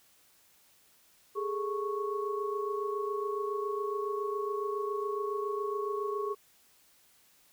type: tone cluster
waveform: sine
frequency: 408.9 / 436.1 / 1106 Hz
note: G#4 / A4 / C#6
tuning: -27 / -15 / -4 cents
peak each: -33 / -38 / -36 dBFS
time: 1.35-6.35 s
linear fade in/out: 20 ms
effects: white hiss -64 dBFS RMS until 7.52 s